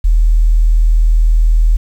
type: tone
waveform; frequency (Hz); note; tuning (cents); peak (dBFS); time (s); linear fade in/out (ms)
sine; 40.04; E1; -50; -6; 0.04-1.77; 10
effects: 7-bit